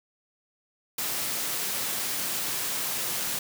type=high-pass noise; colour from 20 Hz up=white; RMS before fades=-30 dBFS; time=0.98-3.39 s; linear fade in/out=5 ms; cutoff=100 Hz; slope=24 dB/octave; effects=none